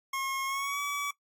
25% pulse tone with pitch glide, 1080 to 1142.2 Hz, C#6 to D6, -45 to -49 cents, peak -27 dBFS, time 0.13-1.11 s, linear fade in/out 5 ms, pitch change +96 cents, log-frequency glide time 0.46-0.8 s, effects noise-tail reverb RT60 0.1 s tail -20 dB re dry + AAC 64 kbps

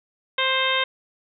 harmonic tone, 525 Hz, C5, 6 cents sharp, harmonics 1 / 2 / 3 / 4 / 5 / 6 / 7, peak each -28 / -26 / -27 / -26 / -29 / -27 / -27 dBFS, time 0.38-0.84 s, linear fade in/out 5 ms, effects none

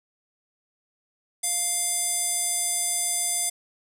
square tone with band-pass filter, 698.5 Hz, F5, in tune, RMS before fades -26 dBFS, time 1.43-3.5 s, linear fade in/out 10 ms, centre 9000 Hz, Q 4.2, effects none

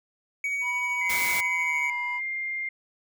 triangle tone with tremolo, 2253 Hz, C#7, 28 cents sharp, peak -23 dBFS, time 0.44-1.9 s, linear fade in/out 2 ms, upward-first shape triangle, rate 13 Hz, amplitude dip 30%
triangle tone with vibrato, 977 Hz, B5, 19 cents flat, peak -31 dBFS, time 0.61-2.21 s, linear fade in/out 50 ms, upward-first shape triangle, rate 1.3 Hz, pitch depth 12 cents each way
sine tone with pitch glide, 2070 to 2109 Hz, C7 to C7, -19 to +13 cents, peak -28 dBFS, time 1.01-2.69 s, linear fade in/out 5 ms, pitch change +32 cents, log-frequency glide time 1.48-1.82 s
white noise, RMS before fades -31 dBFS, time 1.09-1.41 s, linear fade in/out 10 ms
effects none

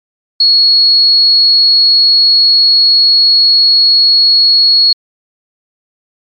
sine tone, 4339 Hz, C#8, 38 cents flat, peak -4 dBFS, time 0.4-4.93 s, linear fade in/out 5 ms, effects MP3 64 kbps

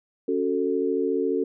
sine chord, F# minor, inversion second, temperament just, 277.5 / 370 / 444 Hz, C#4 / F#4 / A4, +2 / 0 / +16 cents, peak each -27 / -26 / -25 dBFS, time 0.28-1.44 s, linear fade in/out 5 ms, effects none

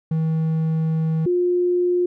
triangle / sine tone pair in turn, 160 / 355.7 Hz, D#3 / F4, +49 / +32 cents, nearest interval octave + major second, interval 1383 cents, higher second, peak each -16 dBFS, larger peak neither, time 0.11-1.26 / 1.26-2.06 s, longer first, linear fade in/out 5 ms, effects none

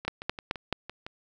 two click trains, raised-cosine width 0.3 ms, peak -11 / -22 dBFS, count 4 / 7, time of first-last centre 0.08-0.727 / 0.05-1.065 s, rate 4.64 / 5.91 Hz, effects none

